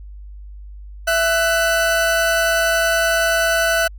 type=tone pair together; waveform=40% pulse; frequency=663 / 1494.4 Hz; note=E5 / F#6; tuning=+10 / +17 cents; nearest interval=octave + major second; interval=1407 cents; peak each=-17 dBFS; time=1.07-3.88 s; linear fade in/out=10 ms; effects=added 50 Hz sine -33 dBFS peak until 3.98 s